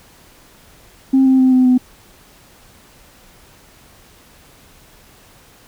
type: tone with pitch steps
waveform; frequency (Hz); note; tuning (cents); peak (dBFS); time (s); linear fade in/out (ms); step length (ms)
sine; 266 / 262.5 / 259 / 255.6 / 252.2; C4 / C4 / C4 / C4 / B3; +29 / +6 / -17 / -40 / +36; -7; 1.13-1.78; 10; 130
effects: tanh soft clip ceiling -5 dBFS + pink hiss -47 dBFS RMS until 5.67 s